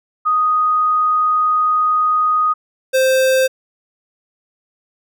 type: tone pair in turn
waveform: sine / square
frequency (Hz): 1244.5 / 523.2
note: D#6 / C5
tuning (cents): 0 / 0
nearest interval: octave + minor third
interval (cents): 1500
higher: first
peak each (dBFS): -12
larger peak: neither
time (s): 0.25-2.54 / 2.93-3.48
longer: first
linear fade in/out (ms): 20
effects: none